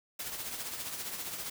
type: noise with tremolo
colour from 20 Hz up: white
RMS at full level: -37 dBFS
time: 0.19-1.5 s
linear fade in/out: 5 ms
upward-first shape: triangle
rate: 15 Hz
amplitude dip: 55%
effects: none